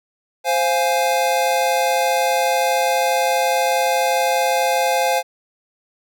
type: chord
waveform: square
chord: F minor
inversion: second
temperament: equal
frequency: 523.3 / 698.5 / 830.6 Hz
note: C5 / F5 / Ab5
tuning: 0 / 0 / 0 cents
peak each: -21 dBFS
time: 0.44-5.23 s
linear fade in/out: 50 ms
effects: none